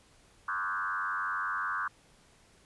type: tone with frequency modulation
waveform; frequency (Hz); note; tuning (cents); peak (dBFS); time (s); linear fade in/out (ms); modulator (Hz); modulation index
sine; 1328; E6; +12; -30; 0.48-1.88; 5; 94.3; 2.9
effects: pink hiss -62 dBFS RMS until 2.65 s + resampled to 24000 Hz